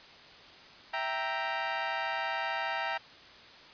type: chord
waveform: 20% pulse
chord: E diminished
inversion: none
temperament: equal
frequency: 659.3 / 784 / 932.3 Hz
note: E5 / G5 / Bb5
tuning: 0 / 0 / 0 cents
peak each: -32 / -30 / -30 dBFS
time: 0.93-2.98 s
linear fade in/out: 10 ms
effects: white hiss -52 dBFS RMS until 3.73 s + resampled to 11025 Hz